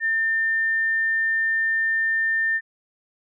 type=tone; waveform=sine; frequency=1800 Hz; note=A6; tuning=39 cents sharp; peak=-19 dBFS; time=0-2.61 s; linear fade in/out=50 ms; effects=none